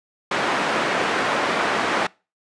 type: band-pass noise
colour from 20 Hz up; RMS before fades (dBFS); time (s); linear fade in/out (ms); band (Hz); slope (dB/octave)
white; -22; 0.31-2.07; 5; 230 to 1600; 12
effects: noise-tail reverb RT60 0.3 s tail -24 dB re dry + resampled to 22050 Hz